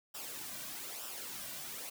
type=noise with flanger; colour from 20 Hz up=white; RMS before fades=-44 dBFS; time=0.14-1.9 s; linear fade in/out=10 ms; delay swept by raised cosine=0.46 to 2.36 ms; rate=1.1 Hz; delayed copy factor=-0.6; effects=none